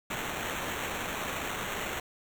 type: noise with sample-and-hold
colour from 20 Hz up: white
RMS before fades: -35 dBFS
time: 0.1-2 s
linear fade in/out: 5 ms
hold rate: 4900 Hz
effects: none